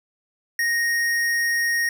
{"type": "tone with tanh clipping", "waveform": "sine", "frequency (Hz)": 1864.7, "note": "A#6", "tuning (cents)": 0, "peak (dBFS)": -21, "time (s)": [0.59, 1.89], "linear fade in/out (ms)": 2, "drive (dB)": 18, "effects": []}